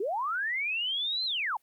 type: linear two-way sweep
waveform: sine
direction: up then down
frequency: 355.7 to 4186 to 775 Hz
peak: -28 dBFS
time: 0-1.57 s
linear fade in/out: 5 ms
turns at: 1.25 s
effects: white hiss -71 dBFS RMS until 1.62 s + Opus 48 kbps